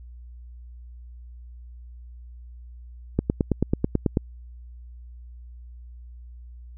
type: click train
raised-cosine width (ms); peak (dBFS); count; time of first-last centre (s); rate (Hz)
3; -7; 10; 3.19-4.171; 9.17
effects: added 60 Hz sine -40 dBFS peak until 6.77 s